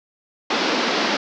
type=band-pass noise; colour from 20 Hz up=pink; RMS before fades=-21 dBFS; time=0.5-1.17 s; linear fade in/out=5 ms; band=210 to 5500 Hz; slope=48 dB/octave; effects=none